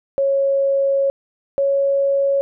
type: tone pair in turn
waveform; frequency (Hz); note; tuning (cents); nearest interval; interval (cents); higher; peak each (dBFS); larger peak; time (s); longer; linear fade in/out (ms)
sine; 550 / 554.1; C#5 / C#5; -14 / -1; unison; 13; second; -14; neither; 0.18-1.1 / 1.58-2.41; first; 0
effects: none